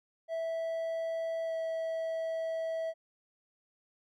triangle tone with pitch glide, 656 to 651.1 Hz, E5 to E5, -9 to -22 cents, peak -30 dBFS, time 0.28-2.94 s, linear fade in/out 50 ms, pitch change -13 cents, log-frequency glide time 1.45-1.53 s, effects none

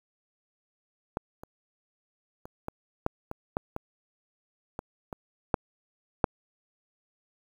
clicks, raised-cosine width 1 ms, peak -15 / -28 / -28 / -19 / -11 / -21 / -13 / -19 / -20 / -22 / -8 / -6 dBFS, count 12, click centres 1.171 / 1.435 / 2.455 / 2.684 / 3.064 / 3.314 / 3.569 / 3.764 / 4.791 / 5.128 / 5.542 / 6.242 s, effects 8-bit

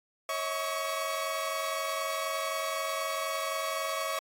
sawtooth tone cluster, 550 / 641 / 1124 Hz, C#5 / E5 / C#6, -14 / -49 / +24 cents, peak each -34 / -31 / -30 dBFS, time 0.29-4.19 s, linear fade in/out 2 ms, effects AAC 48 kbps

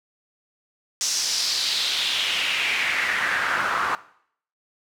pink noise with band-pass filter sweep, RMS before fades -24 dBFS, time 1.01-3.95 s, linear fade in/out 0 ms, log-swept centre 6100 to 1200 Hz, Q 3.2, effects noise-tail reverb RT60 0.6 s tail -18 dB re dry

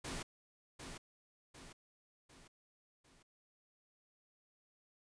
pink noise with echo, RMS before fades -43 dBFS, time 0.04-0.23 s, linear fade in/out 10 ms, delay 750 ms, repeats 4, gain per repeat -6 dB, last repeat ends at 3.23 s, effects resampled to 22050 Hz

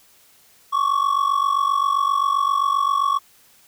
triangle ring-modulated tone, 1120 Hz, C#6, 18 cents sharp, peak -12 dBFS, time 0.72-3.19 s, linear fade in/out 20 ms, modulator 23.8 Hz, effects white hiss -54 dBFS RMS until 3.67 s

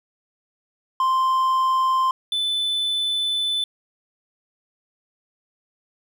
triangle tone pair in turn, 1045 / 3508 Hz, C6 / A7, -2 / -6 cents, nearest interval octave + major sixth, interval 2096 cents, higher second, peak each -15 / -19 dBFS, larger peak first, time 1-2.11 / 2.32-3.64 s, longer second, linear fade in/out 2 ms, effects none

